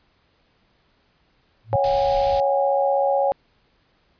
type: tone with exponential growth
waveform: sine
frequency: 111.5 Hz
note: A2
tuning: 23 cents sharp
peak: -17 dBFS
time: 1.64-1.76 s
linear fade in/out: 5 ms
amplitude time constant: 25 ms
type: chord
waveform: sine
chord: C# suspended fourth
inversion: none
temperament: equal with one note detuned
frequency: 554.4 / 740 / 815.9 Hz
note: C#5 / F#5 / G#5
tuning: 0 / 0 / -31 cents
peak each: -19 / -25 / -22 dBFS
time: 1.73-3.32 s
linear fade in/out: 0 ms
type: band-stop noise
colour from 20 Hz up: pink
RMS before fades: -32 dBFS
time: 1.84-2.4 s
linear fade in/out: 0 ms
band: 100 to 3000 Hz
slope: 12 dB/octave
effects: pink hiss -63 dBFS RMS until 4.19 s + resampled to 11025 Hz